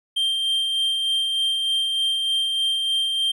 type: tone with tremolo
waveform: triangle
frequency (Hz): 3165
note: G7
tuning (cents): +16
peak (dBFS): -17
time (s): 0.16-3.32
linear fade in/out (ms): 10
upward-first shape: sine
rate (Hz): 3.3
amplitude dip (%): 30
effects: none

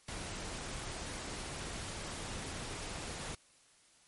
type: noise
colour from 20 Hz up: pink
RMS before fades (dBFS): -42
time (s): 0.08-3.35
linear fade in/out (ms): 5
effects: white hiss -65 dBFS RMS until 4.07 s + MP3 48 kbps

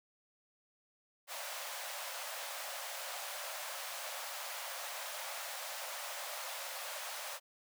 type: high-pass noise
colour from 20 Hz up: pink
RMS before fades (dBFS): -43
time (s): 1.27-7.4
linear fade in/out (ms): 50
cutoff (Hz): 530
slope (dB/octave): 96
effects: none

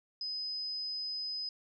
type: tone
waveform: sine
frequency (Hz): 5030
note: D#8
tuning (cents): +18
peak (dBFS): -35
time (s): 0.21-1.49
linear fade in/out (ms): 2
effects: none

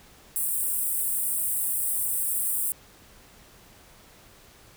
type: high-pass noise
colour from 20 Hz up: pink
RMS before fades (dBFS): -27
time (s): 0.36-2.72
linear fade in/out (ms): 0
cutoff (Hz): 8200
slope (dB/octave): 96
effects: pink hiss -53 dBFS RMS until 4.76 s

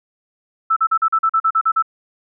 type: tone bursts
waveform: sine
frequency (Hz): 1318.5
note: E6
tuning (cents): 0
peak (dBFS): -12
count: 11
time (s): 0.7-1.825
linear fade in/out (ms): 10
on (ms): 65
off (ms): 41
effects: none

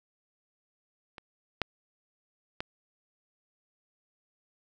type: clicks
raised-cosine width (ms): 0.3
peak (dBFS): -27 / -11 / -17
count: 3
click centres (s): 1.182 / 1.617 / 2.605
effects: none

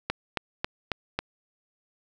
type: click train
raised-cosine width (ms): 0.3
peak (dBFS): -10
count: 5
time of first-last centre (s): 0.1-1.19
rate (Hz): 3.67
effects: none

